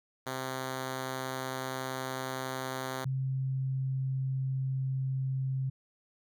5% pulse / sine tone pair in turn, 130.81 / 132.56 Hz, C3 / C3, 0 / +23 cents, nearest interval unison, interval 23 cents, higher second, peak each -23 / -29 dBFS, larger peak first, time 0.26-3.05 / 3.05-5.7 s, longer first, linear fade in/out 10 ms, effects none

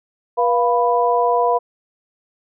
sine tone cluster, 483.6 / 697 / 988 Hz, B4 / F5 / B5, -36 / -4 / 0 cents, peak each -18 dBFS, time 0.37-1.59 s, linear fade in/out 20 ms, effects none

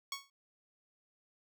10% pulse tone with exponential decay, 1108.7 Hz, C#6, in tune, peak -26 dBFS, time 0.12-0.3 s, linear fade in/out 2 ms, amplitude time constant 38 ms, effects none

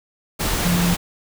sine tone in noise, 174.61 Hz, F3, in tune, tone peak -17 dBFS, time 0.64-0.95 s, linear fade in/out 20 ms, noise pink, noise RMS -22 dBFS, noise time 0.39-0.97 s, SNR +2 dB, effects none

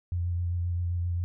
sine tone with vibrato, 87.31 Hz, F2, in tune, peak -26 dBFS, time 0.12-1.24 s, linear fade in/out 0 ms, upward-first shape sine, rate 7.6 Hz, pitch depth 21 cents each way, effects none

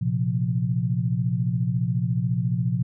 sine chord, Bb suspended second, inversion none, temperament equal, 116.54 / 130.81 / 174.61 Hz, Bb2 / C3 / F3, 0 / 0 / 0 cents, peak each -25 / -25 / -26 dBFS, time 0.01-2.83 s, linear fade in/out 10 ms, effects none

